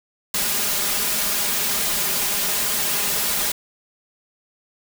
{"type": "noise with comb filter", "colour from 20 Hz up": "white", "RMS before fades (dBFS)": -22, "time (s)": [0.34, 3.52], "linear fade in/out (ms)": 5, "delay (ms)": 4.9, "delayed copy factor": 0.7, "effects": []}